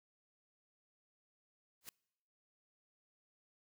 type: noise with exponential growth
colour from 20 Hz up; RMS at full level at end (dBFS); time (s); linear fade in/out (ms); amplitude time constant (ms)
white; -44; 1.81-1.89; 1; 16
effects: noise-tail reverb RT60 0.9 s tail -26 dB re dry

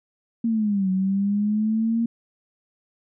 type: linear two-way sweep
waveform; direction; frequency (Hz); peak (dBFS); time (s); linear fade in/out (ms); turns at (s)
sine; down then up; 233 to 186.1 to 233; -19; 0.44-2.06; 5; 0.9
effects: none

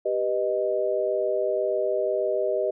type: chord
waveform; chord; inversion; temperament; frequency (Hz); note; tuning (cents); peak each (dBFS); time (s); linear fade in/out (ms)
sine; G augmented; none; equal with one note detuned; 392 / 493.9 / 620.1; G4 / B4 / D#5; 0 / 0 / -6; -27 / -28 / -25; 0.05-2.71; 10
effects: none

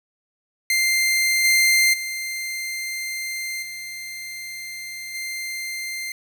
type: tone with level steps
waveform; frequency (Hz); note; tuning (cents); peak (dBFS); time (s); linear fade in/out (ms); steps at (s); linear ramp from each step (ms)
sawtooth; 2093; C7; 0; -14 / -11 / -23 / -28 / -24; 0.7-6.12; 2; 1.44 / 1.93 / 3.62 / 5.14; 10
effects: 8-bit

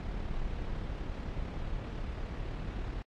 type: noise with amplitude modulation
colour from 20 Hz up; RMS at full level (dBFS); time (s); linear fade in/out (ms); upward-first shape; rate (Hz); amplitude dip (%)
brown; -35; 0-3.02; 0; sine; 35.9; 35
effects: low-pass 4000 Hz 12 dB/octave + AAC 48 kbps

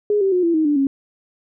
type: tone with pitch steps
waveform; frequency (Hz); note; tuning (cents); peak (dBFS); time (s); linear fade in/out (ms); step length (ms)
sine; 415.3 / 387.5 / 361.5 / 337.3 / 314.7 / 293.7 / 274; G#4 / G4 / F#4 / E4 / D#4 / D4 / C#4; 0 / -20 / -40 / +40 / +20 / 0 / -20; -14; 0.1-0.87; 2; 110
effects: none

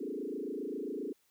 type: tone with frequency modulation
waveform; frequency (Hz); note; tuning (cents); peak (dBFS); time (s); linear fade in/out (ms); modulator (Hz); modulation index
sine; 348; F4; -6; -35; 0-1.13; 10; 27.5; 3.6
effects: white hiss -72 dBFS RMS until 1.3 s

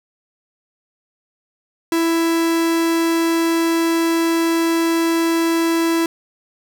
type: tone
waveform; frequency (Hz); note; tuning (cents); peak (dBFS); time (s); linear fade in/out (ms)
45% pulse; 331.3; E4; +9; -15; 1.92-6.06; 2
effects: none

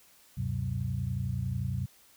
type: tone cluster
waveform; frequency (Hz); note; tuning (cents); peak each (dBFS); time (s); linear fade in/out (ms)
sine; 72.8 / 95.4 / 126.5 / 185.1; D2 / G2 / B2 / F#3; -15 / -47 / +42 / +1; -39 / -34 / -32 / -39; 0.37-1.86; 10
effects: white hiss -60 dBFS RMS until 2.16 s

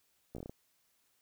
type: slowing click train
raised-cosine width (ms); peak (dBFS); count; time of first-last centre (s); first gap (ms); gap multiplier
2; -30; 7; 0.35-0.495; 15; 1.19
effects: white hiss -74 dBFS RMS until 1.21 s

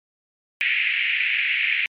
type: band-pass noise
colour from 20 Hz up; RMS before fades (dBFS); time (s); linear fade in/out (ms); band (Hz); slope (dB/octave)
pink; -22; 0.61-1.86; 0; 2000 to 2700; 48
effects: MP3 96 kbps

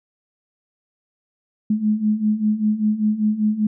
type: beating tone pair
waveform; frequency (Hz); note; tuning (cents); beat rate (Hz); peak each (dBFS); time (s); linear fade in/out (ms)
sine; 210 / 215.1; G#3 / A3; +19 / -39; 5.1; -22 / -18; 1.7-3.67; 5
effects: none

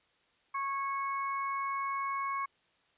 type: harmonic tone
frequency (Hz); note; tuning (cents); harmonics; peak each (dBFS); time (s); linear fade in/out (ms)
550; C#5; -14; 2 / 3 / 4; -32 / -48 / -41; 0.54-2.46; 10
effects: white hiss -70 dBFS RMS until 2.97 s + resampled to 8000 Hz

